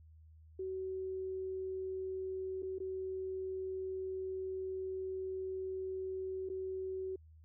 sine tone with dropouts, 377.3 Hz, F#4, 34 cents sharp, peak -37 dBFS, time 0.59-7.16 s, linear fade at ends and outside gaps 5 ms, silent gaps 2.623-2.629 / 2.785-2.801 / 6.49-6.498 s, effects added 79 Hz sine -56 dBFS peak until 7.44 s

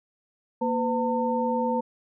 sine tone cluster, 234.9 / 505 / 905 Hz, A#3 / B4 / A5, +13 / +39 / +48 cents, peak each -27 dBFS, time 0.61-1.81 s, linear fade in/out 10 ms, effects none

